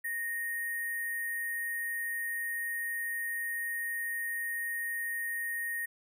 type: tone with sample-and-hold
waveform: sine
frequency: 1862 Hz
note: A#6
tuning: 2 cents flat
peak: -32 dBFS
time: 0.04-5.86 s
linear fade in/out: 10 ms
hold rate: 11025 Hz
effects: none